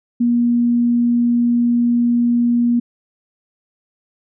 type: tone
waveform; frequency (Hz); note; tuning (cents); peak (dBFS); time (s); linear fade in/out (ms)
sine; 238.7; A#3; +41; -12; 0.2-2.8; 10
effects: none